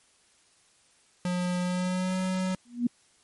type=tone with pitch glide; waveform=square; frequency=179.2 to 186.16 Hz; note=F3 to F#3; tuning=+45 to +11 cents; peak=-27 dBFS; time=1.25-2.55 s; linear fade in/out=2 ms; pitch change=+66 cents; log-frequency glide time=1.61-2.17 s
type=tone with exponential growth; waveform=sine; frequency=240.8 Hz; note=B3; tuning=44 cents flat; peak=-18 dBFS; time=2.65-2.87 s; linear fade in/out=5 ms; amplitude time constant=46 ms
effects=white hiss -63 dBFS RMS until 3.23 s + MP3 48 kbps